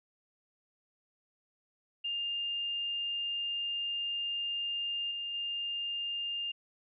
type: tone with level steps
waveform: sine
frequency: 2808 Hz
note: F7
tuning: 9 cents sharp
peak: -32 / -35 / -33 dBFS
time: 2.04-6.52 s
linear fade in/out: 10 ms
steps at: 5.11 / 5.34 s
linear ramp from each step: 2 ms
effects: none